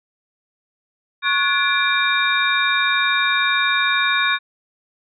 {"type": "tone cluster", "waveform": "sine", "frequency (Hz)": [1102, 1460, 1711, 2359, 3709], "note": ["C#6", "F#6", "A6", "D7", "A#7"], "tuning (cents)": [-11, -24, -49, 7, -9], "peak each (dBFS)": -22, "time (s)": [1.22, 4.39], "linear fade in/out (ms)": 50, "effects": []}